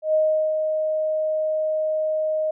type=tone with ADSR envelope; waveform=sine; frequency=623 Hz; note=D#5; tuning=2 cents sharp; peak=-15 dBFS; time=0.02-2.51 s; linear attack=120 ms; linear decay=390 ms; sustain=-5 dB; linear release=6 ms; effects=none